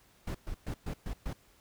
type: noise bursts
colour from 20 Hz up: brown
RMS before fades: -36 dBFS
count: 6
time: 0.27-1.332 s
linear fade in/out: 5 ms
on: 77 ms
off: 120 ms
effects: pink hiss -64 dBFS RMS until 1.6 s